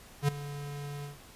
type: tone with ADSR envelope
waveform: square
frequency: 143.8 Hz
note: D3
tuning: 36 cents flat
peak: -22 dBFS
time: 0.22-1.18 s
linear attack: 63 ms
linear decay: 8 ms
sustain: -16 dB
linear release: 140 ms
effects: pink hiss -53 dBFS RMS until 1.35 s + resampled to 32000 Hz